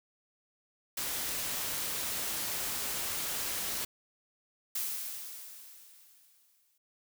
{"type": "noise", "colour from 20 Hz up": "white", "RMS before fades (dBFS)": -35, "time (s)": [0.97, 3.85], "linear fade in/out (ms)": 5}
{"type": "noise with exponential decay", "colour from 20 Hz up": "blue", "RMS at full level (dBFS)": -33, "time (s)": [4.75, 6.78], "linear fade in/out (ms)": 5, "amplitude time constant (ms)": 440}
{"effects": []}